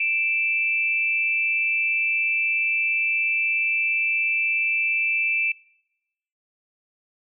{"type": "tone pair together", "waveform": "sine", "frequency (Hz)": [2354, 2637], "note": ["D7", "E7"], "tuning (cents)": [3, 0], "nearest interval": "major second", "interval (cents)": 197, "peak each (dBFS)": -23, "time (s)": [0, 5.52], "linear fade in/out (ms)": 5, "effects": ["noise-tail reverb RT60 0.9 s tail -25 dB re dry"]}